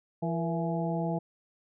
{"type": "harmonic tone with a mistuned harmonic", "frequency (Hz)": 167.5, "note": "E3", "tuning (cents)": 28, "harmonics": [1, 2, 3, 4, 5], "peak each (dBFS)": [-30, -36, -38, -35, -38], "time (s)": [0.22, 1.19], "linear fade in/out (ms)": 10, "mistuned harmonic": 3, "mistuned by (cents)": -78, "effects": []}